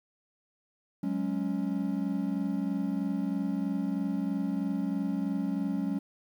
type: chord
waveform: triangle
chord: F# suspended second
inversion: none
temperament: just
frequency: 185 / 208.1 / 277.5 Hz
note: F#3 / G#3 / C#4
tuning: 0 / +4 / +2 cents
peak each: -31 / -31 / -30 dBFS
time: 1.03-5.99 s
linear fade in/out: 5 ms
effects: 10-bit